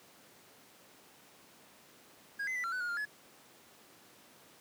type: tone with pitch steps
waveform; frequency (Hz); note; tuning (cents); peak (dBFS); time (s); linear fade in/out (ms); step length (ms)
triangle; 1635 / 2044 / 1981 / 1365 / 1500 / 1434 / 1401 / 1701; G#6 / C7 / B6 / F6 / F#6 / F6 / F6 / G#6; -28 / -41 / +5 / -40 / +23 / +45 / +5 / +41; -32; 2.39-3.054; 10; 83
effects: pink hiss -59 dBFS RMS until 4.6 s + high-pass 200 Hz 12 dB/octave